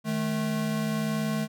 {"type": "tone pair together", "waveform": "square", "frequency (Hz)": [155.56, 216.7], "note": ["D#3", "A3"], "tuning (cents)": [0, -26], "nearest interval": "tritone", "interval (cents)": 574, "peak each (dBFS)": [-32, -28], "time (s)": [0.04, 1.48], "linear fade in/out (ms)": 50, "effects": []}